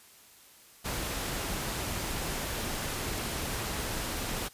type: noise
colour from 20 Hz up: pink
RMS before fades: -34 dBFS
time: 0.84-4.49 s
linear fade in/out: 20 ms
effects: white hiss -56 dBFS RMS until 4.53 s + resampled to 32000 Hz